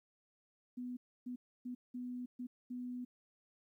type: tone bursts at uneven times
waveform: sine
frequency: 247.8 Hz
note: B3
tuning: 6 cents sharp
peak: -40 dBFS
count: 6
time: 0.77-0.97 / 1.26-1.36 / 1.65-1.75 / 1.94-2.26 / 2.39-2.47 / 2.7-3.05 s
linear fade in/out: 10 ms
effects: 13-bit